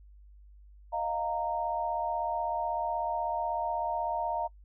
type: chord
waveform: sine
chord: Eb suspended second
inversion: none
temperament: equal with one note detuned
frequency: 622.3 / 698.5 / 925.4 Hz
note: Eb5 / F5 / Bb5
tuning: 0 / 0 / -13 cents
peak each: -36 / -33 / -32 dBFS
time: 0.92-4.48 s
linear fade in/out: 20 ms
effects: noise-tail reverb RT60 0.1 s tail -25 dB re dry + added 50 Hz sine -51 dBFS peak until 4.64 s